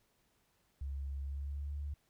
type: tone with pitch glide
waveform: sine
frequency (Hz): 69 to 72.22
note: C#2 to D2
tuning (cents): -7 to -28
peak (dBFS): -37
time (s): 0.81-1.94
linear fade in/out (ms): 5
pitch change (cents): +79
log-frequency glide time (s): 1.21-1.75
effects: pink hiss -75 dBFS RMS until 2.09 s